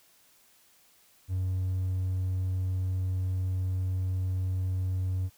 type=tone; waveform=triangle; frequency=92.9 Hz; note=F#2; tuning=7 cents sharp; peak=-24 dBFS; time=1.28-5.3 s; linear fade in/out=50 ms; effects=tanh soft clip ceiling -21 dBFS + white hiss -62 dBFS RMS until 5.37 s